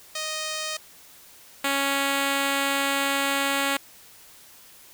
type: tone pair in turn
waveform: 5% pulse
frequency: 622.3 / 277.2 Hz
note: D#5 / C#4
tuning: 0 / 0 cents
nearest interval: octave + major second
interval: 1400 cents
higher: first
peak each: -17 / -11 dBFS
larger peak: second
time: 0.15-0.77 / 1.64-3.77 s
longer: second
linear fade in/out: 5 ms
effects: white hiss -50 dBFS RMS until 4.93 s